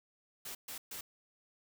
white noise bursts, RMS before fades -44 dBFS, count 3, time 0.45-1.01 s, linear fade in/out 5 ms, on 100 ms, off 130 ms, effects none

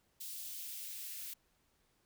blue noise with high-pass filter sweep, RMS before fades -45 dBFS, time 0.2-1.34 s, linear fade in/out 10 ms, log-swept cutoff 3500 to 2000 Hz, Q 1.2, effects pink hiss -75 dBFS RMS until 2.05 s

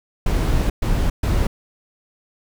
brown noise bursts at uneven times, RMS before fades -18 dBFS, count 3, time 0.26-0.7 / 0.82-1.1 / 1.23-1.47 s, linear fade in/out 5 ms, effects none

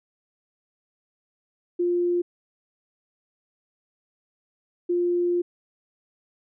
sine tone bursts at uneven times, 350.8 Hz, F4, 8 cents sharp, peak -20 dBFS, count 2, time 1.79-2.22 / 4.89-5.42 s, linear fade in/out 10 ms, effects none

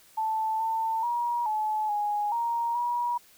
sine tone with pitch steps, 879 / 895 / 953 / 859 / 830 / 936 / 961 Hz, A5 / A5 / A#5 / A5 / G#5 / A#5 / B5, -2 / +29 / +38 / -42 / -1 / +7 / -48 cents, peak -25 dBFS, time 0.17-3.18 s, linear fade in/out 10 ms, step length 430 ms, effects white hiss -57 dBFS RMS until 3.37 s

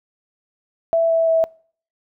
sine tone with pitch steps, 662 / 657 / 652.1 Hz, E5 / E5 / E5, +7 / -6 / -19 cents, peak -13 dBFS, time 0.93-1.44 s, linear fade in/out 0 ms, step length 170 ms, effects noise-tail reverb RT60 0.5 s tail -25 dB re dry

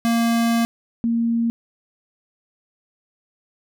square / sine tone pair in turn, 231.8 / 231.8 Hz, A#3 / A#3, -10 / -10 cents, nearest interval unison, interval 0 cents, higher neither, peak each -17 dBFS, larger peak neither, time 0.05-0.65 / 1.04-1.5 s, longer first, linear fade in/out 0 ms, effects none

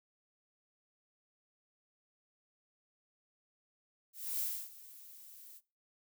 violet noise with ADSR envelope, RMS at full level -35 dBFS, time 4.13-5.61 s, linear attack 270 ms, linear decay 290 ms, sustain -19 dB, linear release 43 ms, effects noise-tail reverb RT60 0.3 s tail -20 dB re dry

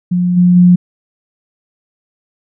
sine tone with level steps, 178.2 Hz, F3, 35 cents sharp, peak -10 / -5 / -3 dBFS, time 0.11-0.76 s, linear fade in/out 10 ms, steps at 0.36 / 0.55 s, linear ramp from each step 20 ms, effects none

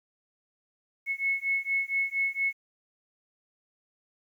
sine beating tone pair, 2191 / 2195.3 Hz, C#7 / C#7, -21 / -17 cents, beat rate 4.3 Hz, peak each -29 dBFS, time 1.06-2.53 s, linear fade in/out 50 ms, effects 10-bit

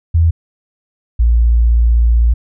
sine tone pair in turn, 82.41 / 57.9 Hz, E2 / A#1, 0 / -11 cents, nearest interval tritone, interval 611 cents, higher first, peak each -7 dBFS, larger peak neither, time 0.14-0.31 / 1.19-2.34 s, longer second, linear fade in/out 10 ms, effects none

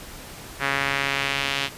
sawtooth tone with band-pass filter sweep, 138.59 Hz, C#3, in tune, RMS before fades -25 dBFS, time 0.59-1.7 s, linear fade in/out 50 ms, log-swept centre 1800 to 3100 Hz, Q 1.7, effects pink hiss -40 dBFS RMS until 1.77 s + resampled to 32000 Hz

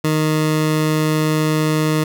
20% pulse tone, 155.2 Hz, D#3, 4 cents flat, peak -10 dBFS, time 0.04-2.04 s, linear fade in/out 5 ms, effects none

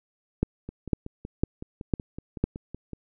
two click trains, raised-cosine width 3 ms, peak -9 / -23 dBFS, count 5 / 13, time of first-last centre 0.43-2.44 / 0.69-2.933 s, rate 1.99 / 5.35 Hz, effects none

